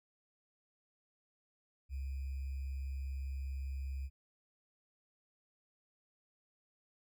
sine tone with sample-and-hold, 67.5 Hz, C#2, 45 cents flat, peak -37 dBFS, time 1.89-4.1 s, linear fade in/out 50 ms, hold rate 2450 Hz, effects none

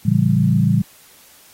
sine tone cluster, 114.4 / 141.6 / 170.3 / 198 Hz, A#2 / C#3 / F3 / G3, -32 / +37 / -43 / +18 cents, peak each -18 dBFS, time 0.05-0.82 s, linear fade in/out 10 ms, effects white hiss -48 dBFS RMS until 1.53 s + AAC 48 kbps

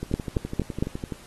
two click trains, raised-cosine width 3 ms, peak -9 / -17 dBFS, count 4 / 14, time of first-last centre 0.14-0.825 / 0.03-1.122 s, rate 4.38 / 11.9 Hz, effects pink hiss -49 dBFS RMS until 1.26 s + AAC 32 kbps

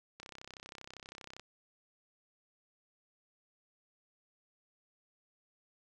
click train, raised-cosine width 0.2 ms, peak -30 dBFS, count 40, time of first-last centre 0.2-1.396 s, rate 32.6 Hz, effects none

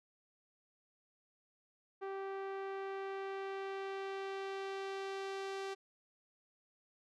sawtooth tone with low-pass filter sweep, 389.3 Hz, G4, 12 cents flat, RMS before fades -42 dBFS, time 2.01-5.75 s, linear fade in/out 20 ms, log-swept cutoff 1500 to 5800 Hz, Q 0.81, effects none

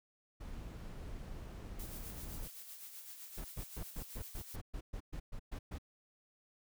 brown noise, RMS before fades -46 dBFS, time 0.4-2.48 s, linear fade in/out 10 ms
blue noise with tremolo, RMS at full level -49 dBFS, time 1.79-4.56 s, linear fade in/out 5 ms, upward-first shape sine, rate 7.8 Hz, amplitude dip 45%
brown noise bursts, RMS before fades -42 dBFS, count 13, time 3.37-5.785 s, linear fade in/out 10 ms, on 75 ms, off 120 ms
effects none

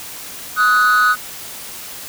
triangle tone pair together, 1256.4 / 1480 Hz, D#6 / F#6, +16 / 0 cents, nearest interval minor third, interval 284 cents, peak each -10 dBFS, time 0.56-1.16 s, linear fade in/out 50 ms, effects tanh soft clip ceiling -6 dBFS + white hiss -32 dBFS RMS until 2.08 s

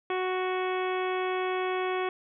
harmonic tone, 370 Hz, F#4, in tune, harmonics 1 / 2 / 3 / 4 / 5 / 6 / 7 / 8 / 9, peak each -29 / -34 / -35 / -41 / -41 / -40 / -42 / -52 / -45 dBFS, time 0.1-2.09 s, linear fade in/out 2 ms, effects none

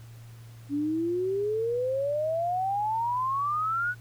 sine exponential sweep, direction up, 280.3 to 1491 Hz, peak -25 dBFS, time 0.69-3.95 s, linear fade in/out 50 ms, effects added 115 Hz sine -44 dBFS peak until 4 s + pink hiss -57 dBFS RMS until 4 s

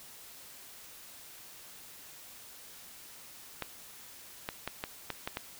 clicks, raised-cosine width 0.3 ms, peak -18 dBFS, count 7, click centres 3.623 / 4.489 / 4.676 / 4.839 / 5.103 / 5.275 / 5.371 s, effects white hiss -51 dBFS RMS until 5.59 s

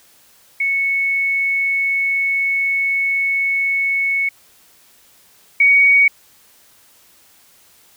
sine tone pair in turn, 2209 / 2242 Hz, C#7 / C#7, -7 / +19 cents, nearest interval unison, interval 26 cents, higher second, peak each -15 / -8 dBFS, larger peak second, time 0.6-4.29 / 5.6-6.08 s, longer first, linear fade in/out 5 ms, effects white hiss -51 dBFS RMS until 7.96 s

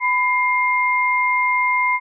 sine tone pair together, 998.6 / 2116 Hz, B5 / C7, +19 / +19 cents, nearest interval octave + minor second, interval 1300 cents, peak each -18 dBFS, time 0-2 s, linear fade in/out 50 ms, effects none

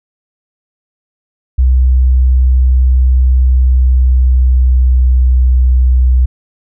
sine tone with pitch glide, 63.7 to 62.97 Hz, C2 to B1, -46 to +34 cents, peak -5 dBFS, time 1.58-6.26 s, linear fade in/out 10 ms, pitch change -20 cents, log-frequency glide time 3.41-5.24 s, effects none

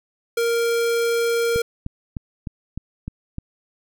square tone, 466.2 Hz, A#4, in tune, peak -19 dBFS, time 0.37-1.62 s, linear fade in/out 5 ms
click train, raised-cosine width 5 ms, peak -16 dBFS, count 7, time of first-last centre 1.56-3.384 s, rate 3.29 Hz
effects none

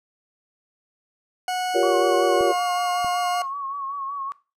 40% pulse tone with pitch glide, 733 to 713 Hz, F#5 to F5, -16 to +36 cents, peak -22 dBFS, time 1.48-3.42 s, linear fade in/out 2 ms, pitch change -48 cents, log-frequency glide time 2.31-2.58 s
sine chord, G half-diminished seventh, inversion third, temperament just, 352.8 / 392 / 470.4 / 564.5 Hz, F4 / G4 / Bb4 / Db5, +18 / 0 / +16 / +31 cents, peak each -22 / -25 / -23 / -22 dBFS, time 1.74-2.53 s, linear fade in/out 20 ms
sine tone with vibrato, 1109 Hz, C#6, in tune, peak -27 dBFS, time 1.83-4.32 s, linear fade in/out 0 ms, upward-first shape sine, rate 5.3 Hz, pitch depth 52 cents each way
clicks, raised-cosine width 3 ms, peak -25 dBFS, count 2, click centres 2.409 / 3.046 s
effects noise-tail reverb RT60 0.3 s tail -18 dB re dry + low-pass 11000 Hz 12 dB/octave

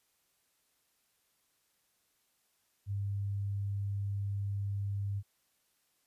sine tone, 100 Hz, G2, 35 cents sharp, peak -32 dBFS, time 2.86-5.23 s, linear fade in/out 50 ms, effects white hiss -75 dBFS RMS until 6.06 s + resampled to 32000 Hz

